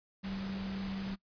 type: tone in noise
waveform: sine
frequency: 193.9 Hz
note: G3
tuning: 19 cents flat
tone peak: -36 dBFS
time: 0.23-1.16 s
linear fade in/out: 20 ms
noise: pink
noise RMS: -45 dBFS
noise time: 0.23-1.16 s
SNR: +6 dB
effects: noise-tail reverb RT60 0.1 s tail -22 dB re dry + resampled to 11025 Hz